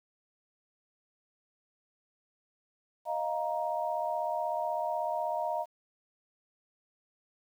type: chord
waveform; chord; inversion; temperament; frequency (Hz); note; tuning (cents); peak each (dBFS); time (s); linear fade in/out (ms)
sine; Eb suspended second; none; equal with one note detuned; 622.3 / 698.5 / 937.2; Eb5 / F5 / Bb5; 0 / 0 / +9; -34; 3.05-5.66; 50
effects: 10-bit